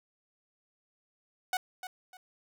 sawtooth tone with echo, 740 Hz, F#5, in tune, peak -24 dBFS, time 1.53-1.57 s, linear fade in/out 2 ms, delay 300 ms, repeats 2, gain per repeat -11 dB, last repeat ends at 2.17 s, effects none

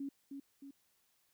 sine tone with echo, 277.2 Hz, C#4, in tune, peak -38 dBFS, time 0-0.09 s, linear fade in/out 5 ms, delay 310 ms, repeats 2, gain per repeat -5 dB, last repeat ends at 0.71 s, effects white hiss -75 dBFS RMS until 1.33 s

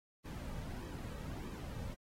brown noise with flanger, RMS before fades -44 dBFS, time 0.24-1.95 s, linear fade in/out 20 ms, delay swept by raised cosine 1.4 to 2.9 ms, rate 1.6 Hz, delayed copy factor -0.55, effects AAC 48 kbps

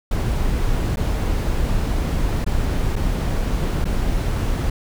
brown noise with dropouts, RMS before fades -20 dBFS, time 0.11-4.7 s, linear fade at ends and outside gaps 5 ms, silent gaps 0.96-0.97 / 2.445-2.463 / 2.957-2.962 / 3.844-3.852 s, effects none

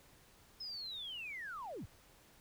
triangle linear sweep, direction down, 5190 to 43.65 Hz, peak -39 dBFS, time 0.6-1.86 s, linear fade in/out 10 ms, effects tanh soft clip ceiling -40 dBFS + pink hiss -64 dBFS RMS until 2.4 s

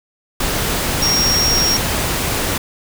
sine tone in noise, 5588 Hz, F8, in tune, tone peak -14 dBFS, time 1.02-1.77 s, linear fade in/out 5 ms, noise pink, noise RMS -19 dBFS, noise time 0.4-2.58 s, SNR +2 dB, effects none

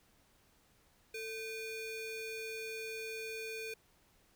square ring-modulated tone, 995 Hz, B5, 13 cents sharp, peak -38 dBFS, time 1.14-3.74 s, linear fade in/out 5 ms, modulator 1440 Hz, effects pink hiss -69 dBFS RMS until 4.35 s

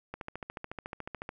click train, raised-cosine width 0.5 ms, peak -23 dBFS, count 17, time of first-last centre 0.14-1.291 s, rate 13.9 Hz, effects none

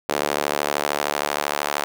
sawtooth tone with high-pass filter sweep, 73 Hz, D2, 10 cents flat, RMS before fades -24 dBFS, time 0.09-1.84 s, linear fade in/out 0 ms, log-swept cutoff 480 to 780 Hz, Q 1.1, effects none

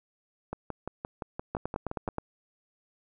two click trains, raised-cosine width 1 ms, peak -20 / -17 dBFS, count 10 / 7, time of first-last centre 0.53-2.087 / 1.55-2.184 s, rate 5.78 / 9.47 Hz, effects none

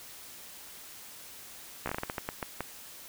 slowing click train, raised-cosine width 0.5 ms, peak -17 dBFS, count 12, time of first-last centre 1.86-2.606 s, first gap 14 ms, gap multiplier 1.29, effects white hiss -48 dBFS RMS until 3.08 s

